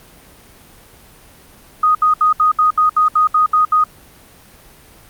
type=tone bursts; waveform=sine; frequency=1244.5 Hz; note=D#6; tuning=in tune; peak=-9 dBFS; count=11; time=1.83-3.84 s; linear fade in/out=5 ms; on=120 ms; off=69 ms; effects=pink hiss -44 dBFS RMS until 5.09 s + Opus 32 kbps